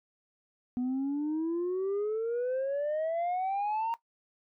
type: exponential sweep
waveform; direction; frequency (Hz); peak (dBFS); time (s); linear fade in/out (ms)
sine; up; 244.6 to 932.3; -26; 0.77-3.94; 0
effects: noise-tail reverb RT60 0.1 s tail -18 dB re dry + tanh soft clip ceiling -27 dBFS